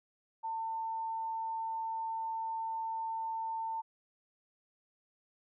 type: tone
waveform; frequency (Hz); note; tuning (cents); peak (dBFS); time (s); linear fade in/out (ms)
sine; 898; A5; +35; -34; 0.43-3.82; 20
effects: none